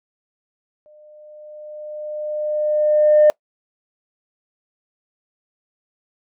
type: tone with exponential growth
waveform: sine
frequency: 604 Hz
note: D5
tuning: 48 cents sharp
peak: -6 dBFS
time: 0.86-3.3 s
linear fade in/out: 0 ms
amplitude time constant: 530 ms
effects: noise-tail reverb RT60 0.1 s tail -26 dB re dry + tanh soft clip ceiling -5 dBFS